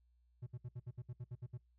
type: tone bursts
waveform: triangle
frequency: 122.1 Hz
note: B2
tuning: 19 cents flat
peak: -40 dBFS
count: 11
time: 0.42-1.577 s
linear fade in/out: 10 ms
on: 47 ms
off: 64 ms
effects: noise-tail reverb RT60 0.2 s tail -25 dB re dry + added 60 Hz sine -69 dBFS peak until 1.78 s